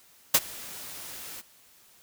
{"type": "noise with ADSR envelope", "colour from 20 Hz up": "white", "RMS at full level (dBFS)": -17, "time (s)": [0.34, 1.42], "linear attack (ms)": 7, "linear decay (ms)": 46, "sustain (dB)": -24, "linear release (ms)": 22, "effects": ["white hiss -58 dBFS RMS until 2.02 s"]}